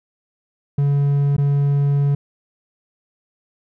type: tone with dropouts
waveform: triangle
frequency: 141.9 Hz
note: C#3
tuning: 41 cents sharp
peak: -12 dBFS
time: 0.78-2.15 s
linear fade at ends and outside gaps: 5 ms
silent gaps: 1.366-1.38 s
effects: none